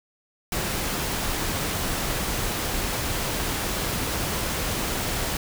pink noise, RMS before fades -27 dBFS, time 0.52-5.37 s, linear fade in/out 2 ms, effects none

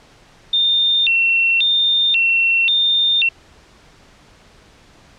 sine tone with vibrato, 3136 Hz, G7, in tune, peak -12 dBFS, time 0.53-3.29 s, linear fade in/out 5 ms, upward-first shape square, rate 0.93 Hz, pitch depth 250 cents each way, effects pink hiss -48 dBFS RMS until 5.18 s + low-pass 6000 Hz 12 dB/octave

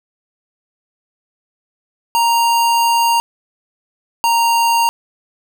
square tone pair in turn, 932.3 / 929.1 Hz, A#5 / A#5, 0 / -6 cents, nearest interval unison, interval 6 cents, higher first, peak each -12 dBFS, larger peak neither, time 2.15-3.2 / 4.24-4.89 s, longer first, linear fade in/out 0 ms, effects none

